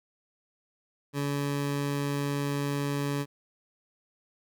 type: tone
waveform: 20% pulse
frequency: 142.3 Hz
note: C#3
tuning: 46 cents sharp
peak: -23 dBFS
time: 1.13-3.26 s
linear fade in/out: 50 ms
effects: none